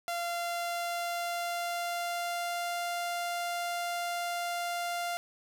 sawtooth tone with pitch glide, 690 to 696.4 Hz, F5 to F5, -21 to -5 cents, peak -28 dBFS, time 0.08-5.17 s, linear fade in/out 0 ms, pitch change +16 cents, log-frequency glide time 0.2-2.79 s, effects none

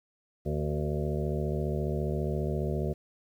harmonic tone with a mistuned harmonic, 74.7 Hz, D2, 30 cents sharp, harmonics 1 / 2 / 3 / 5 / 6 / 7 / 8 / 9, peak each -33 / -32 / -37 / -35 / -39 / -42 / -40 / -43 dBFS, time 0.45-2.94 s, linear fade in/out 20 ms, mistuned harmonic 7, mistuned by -28 cents, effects 10-bit

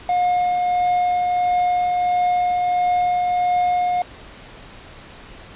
triangle tone with tremolo, 717 Hz, F5, 45 cents sharp, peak -13 dBFS, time 0.09-4.02 s, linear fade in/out 2 ms, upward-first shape triangle, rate 1.5 Hz, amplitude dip 25%, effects pink hiss -41 dBFS RMS until 5.55 s + resampled to 8000 Hz

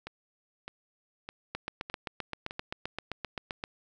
two click trains, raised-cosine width 0.3 ms, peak -23 / -18 dBFS, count 5 / 17, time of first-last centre 0.07-2.509 / 1.55-3.639 s, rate 1.64 / 7.66 Hz, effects none

